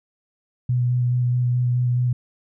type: tone with vibrato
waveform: sine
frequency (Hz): 123.47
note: B2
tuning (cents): 0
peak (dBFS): -17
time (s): 0.69-2.13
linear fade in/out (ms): 5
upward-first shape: square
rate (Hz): 4.7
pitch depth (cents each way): 11
effects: none